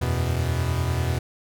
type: chord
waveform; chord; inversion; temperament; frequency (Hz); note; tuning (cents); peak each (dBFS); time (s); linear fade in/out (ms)
45% pulse; E suspended second; none; equal; 82.41 / 92.5 / 123.47; E2 / F#2 / B2; 0 / 0 / 0; -25 / -30 / -25; 0.01-1.19; 10
effects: none

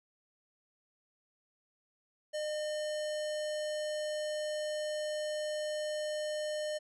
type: tone with notch filter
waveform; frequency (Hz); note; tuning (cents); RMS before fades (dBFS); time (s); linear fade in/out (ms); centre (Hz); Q
square; 607; D#5; -43; -36; 2.33-6.79; 20; 1400; 1.6
effects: resampled to 22050 Hz

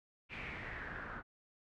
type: noise with low-pass filter sweep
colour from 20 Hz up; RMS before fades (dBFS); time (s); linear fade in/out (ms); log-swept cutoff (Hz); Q
pink; -45; 0.29-1.23; 50; 2500 to 1400; 5.2
effects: none

